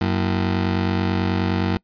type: ring-modulated tone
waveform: 25% pulse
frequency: 140 Hz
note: C#3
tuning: 18 cents sharp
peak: -12 dBFS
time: 0.01-1.77 s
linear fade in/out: 2 ms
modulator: 45.3 Hz
effects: noise-tail reverb RT60 0.1 s tail -24 dB re dry + resampled to 11025 Hz